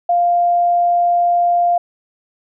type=tone; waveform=sine; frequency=698.5 Hz; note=F5; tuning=in tune; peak=-11 dBFS; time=0.09-1.78 s; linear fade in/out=5 ms; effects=none